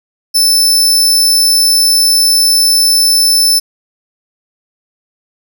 sawtooth tone, 5280 Hz, E8, 2 cents sharp, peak -4 dBFS, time 0.34-3.6 s, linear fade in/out 20 ms, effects none

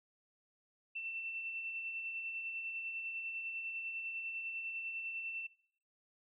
sine tone with tremolo, 2683 Hz, E7, 30 cents sharp, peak -38 dBFS, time 0.95-5.47 s, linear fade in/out 10 ms, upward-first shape sine, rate 10 Hz, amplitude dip 35%, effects noise-tail reverb RT60 0.7 s tail -21 dB re dry

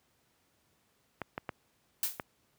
clicks, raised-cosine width 0.5 ms, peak -20 dBFS, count 4, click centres 1.217 / 1.379 / 1.492 / 2.198 s
blue noise with exponential decay, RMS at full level -27 dBFS, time 2.03-2.23 s, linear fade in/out 1 ms, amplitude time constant 42 ms
effects pink hiss -72 dBFS RMS until 2.58 s + high-pass 80 Hz 12 dB/octave

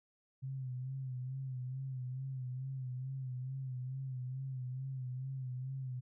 sine tone with vibrato, 130 Hz, C3, 11 cents flat, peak -38 dBFS, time 0.42-6.01 s, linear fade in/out 20 ms, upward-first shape sine, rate 2.3 Hz, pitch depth 60 cents each way, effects none

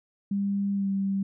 sine tone with pitch glide, 199.5 to 195.62 Hz, G3 to G3, +31 to -3 cents, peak -24 dBFS, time 0.31-1.23 s, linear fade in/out 5 ms, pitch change -34 cents, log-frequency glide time 0.74-0.88 s, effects none

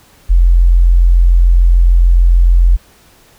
sine tone, 43.43 Hz, F1, 9 cents flat, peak -4 dBFS, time 0.29-2.77 s, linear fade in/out 20 ms, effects pink hiss -46 dBFS RMS until 3.38 s

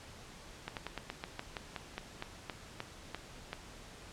slowing click train, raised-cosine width 0.3 ms, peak -22 dBFS, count 15, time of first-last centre 0.68-3.531 s, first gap 88 ms, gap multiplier 1.12, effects pink hiss -52 dBFS RMS until 4.12 s + low-pass 8000 Hz 12 dB/octave

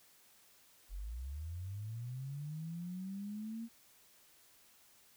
sine linear sweep, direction up, 41.49 to 233.1 Hz, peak -40 dBFS, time 0.89-3.69 s, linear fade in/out 50 ms, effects white hiss -65 dBFS RMS until 5.16 s

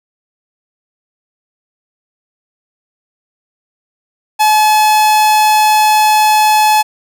45% pulse tone, 856 Hz, A5, 48 cents flat, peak -7 dBFS, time 4.39-6.83 s, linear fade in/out 20 ms, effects none

